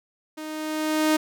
sawtooth tone with level ramp, 310 Hz, D#4, 6 cents flat, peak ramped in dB -30 to -13 dBFS, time 0.37-1.17 s, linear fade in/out 10 ms, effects none

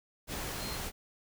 sine tone in noise, 4186 Hz, C8, in tune, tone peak -43 dBFS, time 0.58-0.79 s, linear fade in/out 50 ms, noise pink, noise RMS -38 dBFS, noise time 0.27-0.92 s, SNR -8 dB, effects none

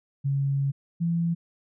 sine tone pair in turn, 138.59 / 168.67 Hz, C#3 / E3, 0 / +40 cents, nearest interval minor third, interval 340 cents, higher second, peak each -22 dBFS, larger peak neither, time 0.24-0.72 / 1-1.35 s, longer first, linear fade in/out 20 ms, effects none

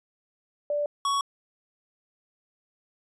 sine / square tone pair in turn, 586 / 1116.8 Hz, D5 / C#6, -4 / +13 cents, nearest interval major seventh, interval 1117 cents, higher second, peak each -24 dBFS, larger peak neither, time 0.7-0.86 / 1.05-1.21 s, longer neither, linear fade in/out 2 ms, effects resampled to 22050 Hz

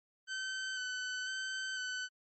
sawtooth tone with vibrato, 1523 Hz, F#6, 50 cents sharp, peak -33 dBFS, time 0.27-2.09 s, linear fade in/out 50 ms, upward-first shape square, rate 1 Hz, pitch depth 17 cents each way, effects MP3 32 kbps

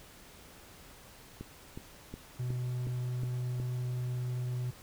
click train, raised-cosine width 3 ms, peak -28 dBFS, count 7, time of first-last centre 1.41-3.6 s, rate 2.74 Hz
triangle tone, 124.4 Hz, B2, 13 cents sharp, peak -30 dBFS, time 2.39-4.71 s, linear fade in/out 10 ms
effects pink hiss -54 dBFS RMS until 4.82 s

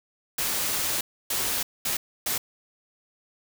white noise bursts at uneven times, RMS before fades -27 dBFS, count 4, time 0.38-1.01 / 1.3-1.63 / 1.85-1.97 / 2.26-2.38 s, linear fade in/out 5 ms, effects none

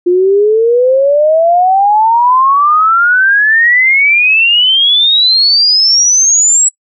sine exponential sweep, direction up, 349.2 to 7820 Hz, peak -5 dBFS, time 0.06-6.69 s, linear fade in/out 10 ms, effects noise-tail reverb RT60 0.1 s tail -25 dB re dry

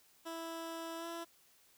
15% pulse tone with pitch glide, 329.6 to 335.9 Hz, E4 to E4, 0 to +33 cents, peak -35 dBFS, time 0.25-1.25 s, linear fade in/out 20 ms, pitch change +33 cents, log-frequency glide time 0.97-1.06 s, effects white hiss -67 dBFS RMS until 1.77 s

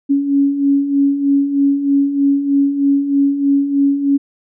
sine beating tone pair, 277.2 / 280.4 Hz, C#4 / C#4, 0 / +20 cents, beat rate 3.2 Hz, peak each -19 / -12 dBFS, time 0.09-4.18 s, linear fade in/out 20 ms, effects none

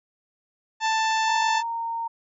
harmonic tone, 884 Hz, A5, 8 cents sharp, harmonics 1 / 2 / 3 / 4 / 5 / 6 / 7 / 8, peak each -22 / -28 / -32 / -34 / -36 / -38 / -39 / -40 dBFS, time 0.8-1.63 s, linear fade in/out 50 ms
sine tone with pitch glide, 932.3 to 920.5 Hz, A#5 to A#5, 0 to -22 cents, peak -26 dBFS, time 1.27-2.08 s, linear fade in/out 10 ms, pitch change -22 cents, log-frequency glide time 1.44-1.84 s
effects none

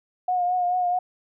sine tone with vibrato, 720 Hz, F#5, 47 cents flat, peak -20 dBFS, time 0.28-0.99 s, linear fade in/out 5 ms, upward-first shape triangle, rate 4.6 Hz, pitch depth 38 cents each way, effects none

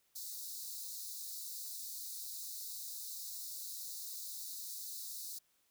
white high-pass noise, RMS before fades -45 dBFS, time 0.15-5.39 s, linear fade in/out 10 ms, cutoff 3800 Hz, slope 96 dB/octave, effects white hiss -75 dBFS RMS until 5.7 s

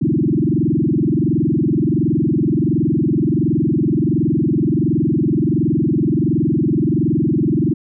sine tone with frequency modulation, 233.1 Hz, A#3, in tune, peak -13 dBFS, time 0.01-7.74 s, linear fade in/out 10 ms, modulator 21.4 Hz, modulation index 5.1, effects none

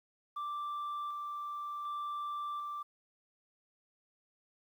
sine tone with tremolo, 1174.7 Hz, D6, in tune, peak -33 dBFS, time 0.36-2.83 s, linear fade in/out 10 ms, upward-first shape square, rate 0.67 Hz, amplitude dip 30%, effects tanh soft clip ceiling -35 dBFS + 11-bit

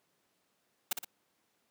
white noise with echo, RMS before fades -30 dBFS, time 0.91-0.93 s, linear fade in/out 5 ms, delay 59 ms, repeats 2, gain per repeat -6 dB, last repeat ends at 1.048 s, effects pink hiss -75 dBFS RMS until 1.7 s + high-pass 200 Hz 12 dB/octave

